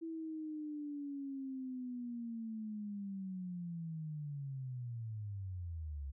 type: linear sweep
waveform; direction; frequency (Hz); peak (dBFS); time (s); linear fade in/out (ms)
sine; down; 329.6 to 66.8; -40; 0.01-6.12; 20
effects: none